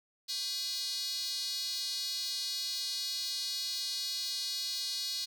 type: tone with high-pass filter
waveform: square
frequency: 224.5 Hz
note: A3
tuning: 35 cents sharp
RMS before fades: -36 dBFS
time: 0.28-5.26 s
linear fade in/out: 20 ms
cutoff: 4300 Hz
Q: 6
effects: none